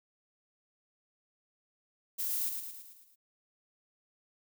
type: noise with echo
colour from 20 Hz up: violet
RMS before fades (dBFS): -34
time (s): 2.18-2.5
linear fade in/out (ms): 20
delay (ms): 110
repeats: 6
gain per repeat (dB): -5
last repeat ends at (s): 3.16
effects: none